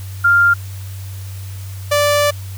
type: tone pair in turn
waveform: sine / sawtooth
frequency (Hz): 1396.9 / 584.8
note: F6 / D5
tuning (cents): 0 / -7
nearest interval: octave + minor third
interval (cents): 1507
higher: first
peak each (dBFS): -8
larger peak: neither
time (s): 0.24-0.54 / 1.91-2.31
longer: second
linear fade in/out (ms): 10
effects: added 96 Hz sine -26 dBFS peak until 2.57 s + white hiss -40 dBFS RMS until 2.57 s